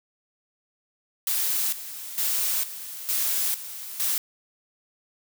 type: noise with tremolo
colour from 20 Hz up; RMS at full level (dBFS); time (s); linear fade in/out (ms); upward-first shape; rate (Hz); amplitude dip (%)
blue; -25; 1.27-4.18; 2; square; 1.1; 75
effects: none